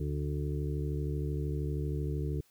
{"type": "harmonic tone", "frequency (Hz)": 72.9, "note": "D2", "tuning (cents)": -12, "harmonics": [1, 2, 4, 5, 6], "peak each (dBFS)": [-34, -34, -42, -41, -43], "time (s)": [0, 2.41], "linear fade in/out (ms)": 5, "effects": ["white hiss -67 dBFS RMS until 2.5 s"]}